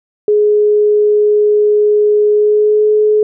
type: tone with pitch glide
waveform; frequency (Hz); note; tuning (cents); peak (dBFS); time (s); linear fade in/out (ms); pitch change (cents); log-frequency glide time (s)
sine; 419.1 to 425.2; G#4 to G#4; +16 to +41; -7; 0.28-3.23; 2; +25; 2.33-2.87
effects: none